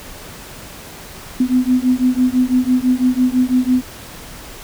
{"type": "beating tone pair", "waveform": "sine", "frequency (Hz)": [250, 256], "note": ["B3", "C4"], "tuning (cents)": [21, -38], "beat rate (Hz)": 6, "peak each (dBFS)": -15, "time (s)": [1.4, 3.82], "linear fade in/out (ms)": 5, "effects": ["pink hiss -35 dBFS RMS until 4.63 s"]}